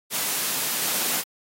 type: high-pass noise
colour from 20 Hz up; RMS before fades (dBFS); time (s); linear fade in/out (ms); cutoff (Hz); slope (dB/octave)
white; -25; 0.1-1.24; 50; 130; 48
effects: AAC 48 kbps